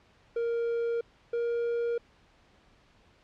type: tone pair in turn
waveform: triangle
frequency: 467 / 470.8 Hz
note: A#4 / A#4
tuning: +3 / +17 cents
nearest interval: unison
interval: 14 cents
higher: second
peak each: -25 dBFS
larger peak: neither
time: 0.36-1.01 / 1.33-1.98 s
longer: neither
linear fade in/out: 5 ms
effects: pink hiss -62 dBFS RMS until 3.23 s + low-pass 4000 Hz 12 dB/octave